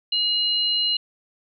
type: tone pair together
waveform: sine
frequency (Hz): 2880 / 4095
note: F#7 / C8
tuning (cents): -47 / -38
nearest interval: tritone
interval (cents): 609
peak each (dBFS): -22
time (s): 0.12-0.97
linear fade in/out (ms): 5
effects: none